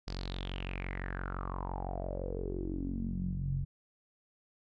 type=tone with low-pass filter sweep; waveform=sawtooth; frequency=45.89 Hz; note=F#1; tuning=14 cents flat; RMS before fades=-37 dBFS; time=0.07-3.65 s; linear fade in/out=10 ms; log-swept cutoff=5000 to 120 Hz; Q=7.2; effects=none